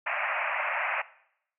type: band-pass noise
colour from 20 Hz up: white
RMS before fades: -30 dBFS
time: 0.06-1.02 s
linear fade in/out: 10 ms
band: 570 to 2600 Hz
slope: 96 dB/octave
effects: noise-tail reverb RT60 0.7 s tail -18 dB re dry